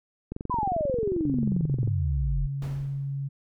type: click train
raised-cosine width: 3 ms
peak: -20 dBFS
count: 36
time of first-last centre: 0.32-1.876 s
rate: 22.5 Hz
type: exponential sweep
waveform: sine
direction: down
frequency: 1036 to 40.48 Hz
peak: -24 dBFS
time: 0.5-2.47 s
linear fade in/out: 10 ms
type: tone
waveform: sine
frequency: 138.59 Hz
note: C#3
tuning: in tune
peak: -28 dBFS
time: 1.25-3.29 s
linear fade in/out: 20 ms
type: noise with exponential decay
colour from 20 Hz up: brown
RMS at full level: -33 dBFS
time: 2.62-3.27 s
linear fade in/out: 1 ms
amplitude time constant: 140 ms
effects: none